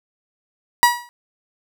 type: tone with exponential decay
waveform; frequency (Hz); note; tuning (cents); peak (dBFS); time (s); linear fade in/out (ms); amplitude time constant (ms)
30% pulse; 964; B5; -42; -4; 0.83-1.09; 0; 56
effects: none